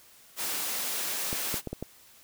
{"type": "high-pass noise", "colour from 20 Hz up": "white", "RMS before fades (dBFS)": -32, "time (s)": [0.36, 1.62], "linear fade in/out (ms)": 50, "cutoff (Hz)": 230, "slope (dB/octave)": 12}
{"type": "clicks", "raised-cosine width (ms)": 2, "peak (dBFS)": -20, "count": 5, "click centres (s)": [1.329, 1.542, 1.673, 1.73, 1.826]}
{"effects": ["white hiss -56 dBFS RMS until 2.23 s"]}